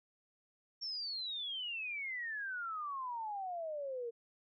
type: exponential sweep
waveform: sine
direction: down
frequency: 5520 to 457.2 Hz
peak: -38 dBFS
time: 0.81-4.11 s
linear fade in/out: 20 ms
effects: none